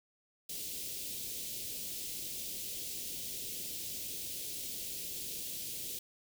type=band-stop noise; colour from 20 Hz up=white; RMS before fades=-41 dBFS; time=0.49-5.99 s; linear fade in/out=5 ms; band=500 to 2800 Hz; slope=24 dB/octave; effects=none